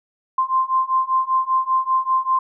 sine beating tone pair, 1043 / 1048.1 Hz, C6 / C6, -6 / +3 cents, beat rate 5.1 Hz, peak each -20 / -19 dBFS, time 0.38-2.39 s, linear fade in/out 5 ms, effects none

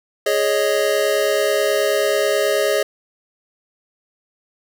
square chord, Ab suspended fourth, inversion none, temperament just, 415.3 / 553.7 / 623 Hz, Ab4 / Db5 / Eb5, 0 / -2 / +2 cents, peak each -21 dBFS, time 0.26-2.83 s, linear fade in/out 5 ms, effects none

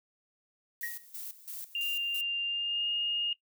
violet noise with tremolo, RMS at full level -41 dBFS, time 0.81-2.21 s, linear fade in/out 0 ms, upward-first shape square, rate 3 Hz, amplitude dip 80%
triangle tone with exponential decay, 1885 Hz, A#6, 19 cents sharp, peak -31 dBFS, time 0.83-1.06 s, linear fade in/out 2 ms, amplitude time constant 48 ms
sine tone with pitch glide, 2794 to 2843 Hz, F7 to F7, 0 to +30 cents, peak -29 dBFS, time 1.75-3.33 s, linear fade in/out 2 ms, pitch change +30 cents, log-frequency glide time 2.45-2.89 s
effects noise-tail reverb RT60 0.1 s tail -17 dB re dry

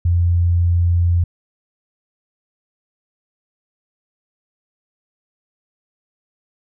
sine tone, 86.6 Hz, F2, 14 cents flat, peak -12 dBFS, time 0.05-1.24 s, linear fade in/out 5 ms, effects none

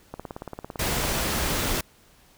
click train, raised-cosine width 1 ms, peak -20 dBFS, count 20, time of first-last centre 0.14-1.207 s, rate 17.8 Hz
pink noise, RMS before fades -26 dBFS, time 0.79-1.81 s, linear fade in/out 5 ms
effects pink hiss -57 dBFS RMS until 2.37 s

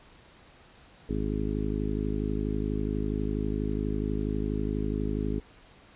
harmonic tone, 52.2 Hz, G#1, 10 cents sharp, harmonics 1 / 2 / 3 / 4 / 5 / 6 / 7 / 8, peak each -32 / -36 / -36 / -35 / -34 / -37 / -40 / -37 dBFS, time 1.09-5.4 s, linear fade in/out 5 ms, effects pink hiss -55 dBFS RMS until 5.95 s + resampled to 8000 Hz

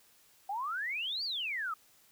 sine exponential two-way sweep, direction up then down, 760 to 4787 to 1222 Hz, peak -33 dBFS, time 0.49-1.74 s, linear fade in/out 5 ms, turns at 1.24 s, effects white hiss -64 dBFS RMS until 2.11 s

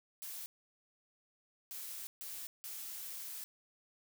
blue noise bursts at uneven times, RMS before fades -45 dBFS, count 4, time 0.22-0.46 / 1.71-2.07 / 2.21-2.47 / 2.64-3.44 s, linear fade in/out 0 ms, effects none

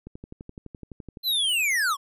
click train, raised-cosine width 3 ms, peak -26 dBFS, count 14, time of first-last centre 0.07-1.172 s, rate 11.8 Hz
square linear sweep, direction down, 4151 to 1046.5 Hz, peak -22 dBFS, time 1.23-1.97 s, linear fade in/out 50 ms
effects resampled to 32000 Hz

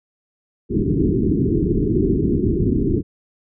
white low-pass noise, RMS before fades -18 dBFS, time 0.69-3.03 s, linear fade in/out 50 ms, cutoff 410 Hz, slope 96 dB/octave, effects none

